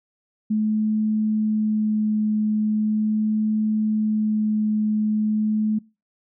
sine tone with vibrato, 214.6 Hz, A3, 43 cents flat, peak -18 dBFS, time 0.5-5.79 s, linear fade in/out 10 ms, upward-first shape sine, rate 0.4 Hz, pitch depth 8 cents each way, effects noise-tail reverb RT60 0.3 s tail -24 dB re dry

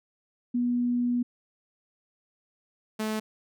sine / sawtooth tone pair in turn, 243.3 / 216.7 Hz, B3 / A3, -26 / -26 cents, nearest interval major second, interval 200 cents, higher first, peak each -23 / -24 dBFS, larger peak first, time 0.54-1.23 / 2.99-3.2 s, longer first, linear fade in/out 10 ms, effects none

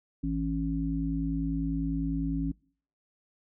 harmonic tone, 55 Hz, A1, in tune, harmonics 1 / 3 / 5, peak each -33 / -33 / -30 dBFS, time 0.23-2.52 s, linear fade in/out 10 ms, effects noise-tail reverb RT60 0.5 s tail -24 dB re dry

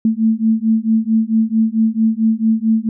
sine beating tone pair, 220 / 224.5 Hz, A3 / A3, 0 / +35 cents, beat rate 4.5 Hz, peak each -15 dBFS, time 0.05-2.89 s, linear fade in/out 2 ms, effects none

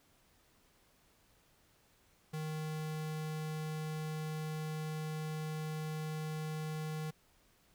square tone, 155.56 Hz, D#3, in tune, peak -38 dBFS, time 2.33-7.11 s, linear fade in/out 10 ms, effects pink hiss -69 dBFS RMS until 7.74 s

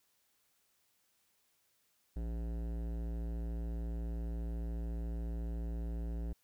sine tone with hard clipping, 57.1 Hz, A#1, 35 cents flat, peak -38 dBFS, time 2.16-6.33 s, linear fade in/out 5 ms, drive 16 dB, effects white hiss -75 dBFS RMS until 6.43 s

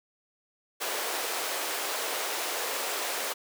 pink high-pass noise, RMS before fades -32 dBFS, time 0.8-3.34 s, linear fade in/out 20 ms, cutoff 420 Hz, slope 24 dB/octave, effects none

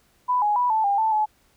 sine tone with pitch steps, 994 / 834 / 983 / 877 / 803 / 882 / 855 Hz, B5 / G#5 / B5 / A5 / G5 / A5 / A5, +11 / +7 / -8 / -6 / +41 / +4 / -50 cents, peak -18 dBFS, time 0.28-1.26 s, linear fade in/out 20 ms, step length 140 ms, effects pink hiss -62 dBFS RMS until 1.56 s

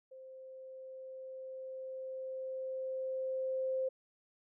sine tone with level ramp, 523.3 Hz, C5, in tune, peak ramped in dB -49 to -31 dBFS, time 0.11-3.89 s, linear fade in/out 10 ms, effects none

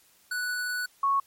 square / sine tone pair in turn, 1480 / 1104.9 Hz, F#6 / C#6, 0 / -6 cents, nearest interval perfect fourth, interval 506 cents, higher first, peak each -29 / -21 dBFS, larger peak second, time 0.31-0.86 / 1.03-1.2 s, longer first, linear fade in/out 5 ms, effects white hiss -61 dBFS RMS until 1.26 s + MP3 64 kbps

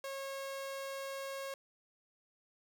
sawtooth tone, 545 Hz, C#5, 29 cents flat, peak -36 dBFS, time 0.04-1.54 s, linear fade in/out 2 ms, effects none

